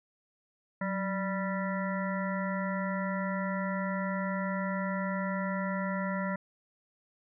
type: harmonic tone with a mistuned harmonic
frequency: 196 Hz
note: G3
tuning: in tune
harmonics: 1 / 3 / 5 / 7 / 9 / 10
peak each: -32 / -37 / -39 / -40 / -42 / -42 dBFS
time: 0.81-6.36 s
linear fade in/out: 5 ms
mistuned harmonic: 1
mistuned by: -80 cents
effects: none